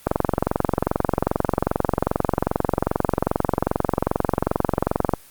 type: click train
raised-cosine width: 1 ms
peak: -3 dBFS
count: 115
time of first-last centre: 0.07-5.137 s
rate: 22.5 Hz
effects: white hiss -48 dBFS RMS until 5.3 s + Opus 24 kbps